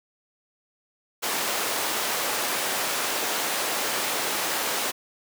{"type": "high-pass noise", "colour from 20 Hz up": "pink", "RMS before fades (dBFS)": -27, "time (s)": [1.22, 4.92], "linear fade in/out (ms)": 20, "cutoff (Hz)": 460, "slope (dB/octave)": 12, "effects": []}